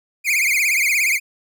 45% pulse tone with vibrato, 2275 Hz, C#7, 44 cents sharp, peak -15 dBFS, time 0.24-1.2 s, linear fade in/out 50 ms, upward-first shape triangle, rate 17 Hz, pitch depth 190 cents each way, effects none

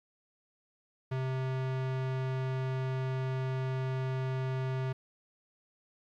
square tone with low-pass filter, 130.81 Hz, C3, in tune, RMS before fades -33 dBFS, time 1.11-4.93 s, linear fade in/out 10 ms, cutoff 2900 Hz, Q 0.65, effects 12-bit

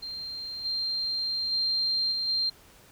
sine tone with level steps, 4175 Hz, C8, 5 cents flat, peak -34 / -27 / -24 / -27 / -24 dBFS, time 0.02-2.5 s, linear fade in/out 10 ms, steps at 0.64 / 1.51 / 2.11 / 2.27 s, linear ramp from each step 20 ms, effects pink hiss -55 dBFS RMS until 2.91 s

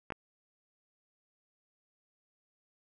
clicks, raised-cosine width 0.5 ms, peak -22 dBFS, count 2, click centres 0.104 / 0.122 s, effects none

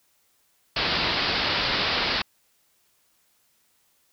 white low-pass noise, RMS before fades -25 dBFS, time 0.76-2.22 s, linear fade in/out 5 ms, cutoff 5000 Hz, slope 96 dB/octave, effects white hiss -66 dBFS RMS until 4.12 s

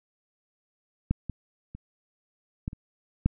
clicks, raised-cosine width 5 ms, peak -11 / -20 / -27 / -17 / -28 / -9 dBFS, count 6, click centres 1.11 / 1.297 / 1.75 / 2.679 / 2.731 / 3.26 s, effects none

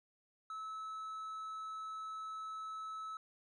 triangle tone, 1300 Hz, E6, 24 cents flat, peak -40 dBFS, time 0.5-3.17 s, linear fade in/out 2 ms, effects resampled to 24000 Hz

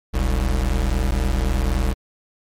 square tone pair together, 40.63 / 64.5 Hz, E1 / C2, -24 / -24 cents, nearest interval minor sixth, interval 800 cents, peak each -21 dBFS, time 0.13-1.94 s, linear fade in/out 20 ms, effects MP3 64 kbps

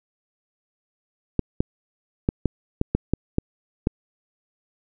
clicks, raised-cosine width 3 ms, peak -6 dBFS, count 9, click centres 1.393 / 1.605 / 2.289 / 2.457 / 2.814 / 2.95 / 3.136 / 3.384 / 3.871 s, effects none

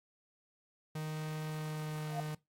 45% pulse tone with pitch glide, 155.1 to 152.96 Hz, D#3 to D#3, -5 to -29 cents, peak -37 dBFS, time 0.95-2.35 s, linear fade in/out 5 ms, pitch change -24 cents, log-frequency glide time 1.45-2.18 s
sine tone with exponential growth, 701 Hz, F5, 6 cents sharp, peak -32 dBFS, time 2.03-2.2 s, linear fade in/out 1 ms, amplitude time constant 35 ms
effects noise-tail reverb RT60 0.2 s tail -20 dB re dry + AAC 64 kbps

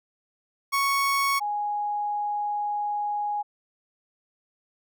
30% pulse / sine tone pair in turn, 1108.7 / 828.8 Hz, C#6 / G#5, 0 / -4 cents, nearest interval perfect fourth, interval 504 cents, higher first, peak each -19 / -25 dBFS, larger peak first, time 0.72-1.4 / 1.4-3.43 s, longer second, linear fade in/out 20 ms, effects none

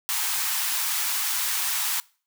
white high-pass noise, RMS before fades -26 dBFS, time 0.09-2 s, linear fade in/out 0 ms, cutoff 790 Hz, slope 48 dB/octave, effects noise-tail reverb RT60 0.4 s tail -23 dB re dry

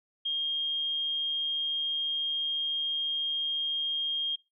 sine tone, 3227 Hz, G7, 50 cents sharp, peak -27 dBFS, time 0.25-4.36 s, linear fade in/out 10 ms, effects noise-tail reverb RT60 0.2 s tail -20 dB re dry

